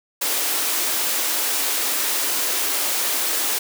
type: high-pass noise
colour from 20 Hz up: white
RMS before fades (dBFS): -22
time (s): 0.21-3.59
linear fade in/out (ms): 10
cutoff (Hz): 250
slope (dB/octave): 96
effects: none